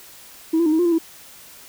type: tone with pitch steps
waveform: sine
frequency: 322.5 / 338.3 / 307.6 / 319.2 / 352.7 / 340.9 / 326.9 Hz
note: E4 / E4 / D#4 / D#4 / F4 / F4 / E4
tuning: -38 / +45 / -20 / +44 / +17 / -42 / -14 cents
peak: -13 dBFS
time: 0.53-0.985 s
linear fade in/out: 10 ms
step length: 65 ms
effects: tanh soft clip ceiling -12 dBFS + white hiss -44 dBFS RMS until 1.68 s

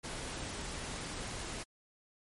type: noise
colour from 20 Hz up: pink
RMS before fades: -41 dBFS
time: 0.03-1.64 s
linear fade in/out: 20 ms
effects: MP3 48 kbps

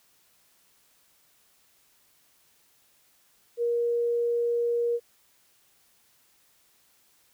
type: tone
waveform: sine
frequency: 473.1 Hz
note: A#4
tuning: 26 cents sharp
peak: -23 dBFS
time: 3.57-5 s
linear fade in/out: 50 ms
effects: white hiss -64 dBFS RMS until 7.33 s

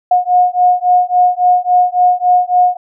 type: beating tone pair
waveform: sine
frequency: 720 / 723.6 Hz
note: F#5 / F#5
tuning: -47 / -39 cents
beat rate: 3.6 Hz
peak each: -11 dBFS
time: 0.11-2.77 s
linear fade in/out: 5 ms
effects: none

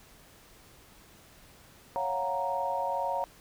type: chord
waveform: sine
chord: Gb major seventh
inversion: second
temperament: equal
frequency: 554.4 / 698.5 / 740 / 932.3 Hz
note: Db5 / F5 / Gb5 / Bb5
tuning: 0 / 0 / 0 / 0 cents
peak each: -34 / -36 / -36 / -31 dBFS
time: 1.96-3.24 s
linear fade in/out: 0 ms
effects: pink hiss -56 dBFS RMS until 3.4 s

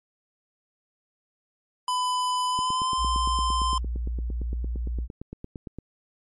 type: tone with pitch glide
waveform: square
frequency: 1002 to 1036.7 Hz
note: B5 to C6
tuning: +25 to -16 cents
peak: -24 dBFS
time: 1.88-3.78 s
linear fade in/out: 2 ms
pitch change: +59 cents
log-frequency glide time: 2.48-2.98 s
type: click train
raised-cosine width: 3 ms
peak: -23 dBFS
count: 29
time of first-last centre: 2.59-5.786 s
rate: 8.76 Hz
type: tone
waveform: sine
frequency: 59.1 Hz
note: A#1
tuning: 24 cents sharp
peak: -26 dBFS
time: 2.97-5.08 s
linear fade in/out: 50 ms
effects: MP3 48 kbps

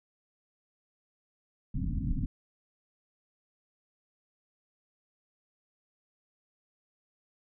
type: low-pass noise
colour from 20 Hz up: pink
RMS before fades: -31 dBFS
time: 1.74-2.26 s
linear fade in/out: 5 ms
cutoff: 280 Hz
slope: 96 dB/octave
effects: none

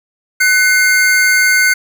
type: tone pair together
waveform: square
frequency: 1500 / 2121 Hz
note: F#6 / C7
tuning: +23 / +23 cents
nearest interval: tritone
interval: 600 cents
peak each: -12 dBFS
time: 0.4-1.74 s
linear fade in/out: 10 ms
effects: none

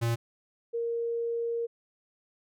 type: tone pair in turn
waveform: square / sine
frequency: 116.54 / 466.2 Hz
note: A#2 / A#4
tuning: 0 / 0 cents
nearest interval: 2 octaves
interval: 2400 cents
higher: second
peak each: -26 / -28 dBFS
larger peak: first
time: 0.01-0.16 / 0.73-1.67 s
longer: second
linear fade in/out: 20 ms
effects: none

